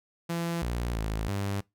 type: tone with pitch steps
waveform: sawtooth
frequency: 169.1 / 59.5 / 53.8 / 99.7 Hz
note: E3 / A#1 / A1 / G2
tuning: +44 / +36 / -38 / +30 cents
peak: -25 dBFS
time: 0.29-1.61 s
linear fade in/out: 10 ms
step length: 330 ms
effects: noise-tail reverb RT60 0.2 s tail -23 dB re dry